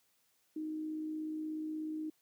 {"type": "tone with amplitude modulation", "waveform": "sine", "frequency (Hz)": 311.1, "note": "D#4", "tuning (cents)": 0, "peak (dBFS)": -35, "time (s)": [0.56, 2.1], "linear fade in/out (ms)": 5, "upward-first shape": "sine", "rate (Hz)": 56.6, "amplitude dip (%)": 30, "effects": ["white hiss -74 dBFS RMS until 2.21 s", "high-pass 100 Hz 12 dB/octave"]}